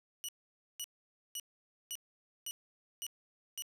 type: tone bursts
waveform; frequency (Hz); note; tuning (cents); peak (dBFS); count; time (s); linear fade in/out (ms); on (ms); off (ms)
15% pulse; 2935; F#7; -15; -31; 7; 0.24-3.622; 0; 46; 510
effects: 12-bit